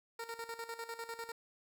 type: tone with tremolo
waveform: 15% pulse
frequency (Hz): 460.9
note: A#4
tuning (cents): -20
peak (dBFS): -34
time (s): 0.19-1.32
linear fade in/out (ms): 5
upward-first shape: square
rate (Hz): 10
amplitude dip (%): 70
effects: none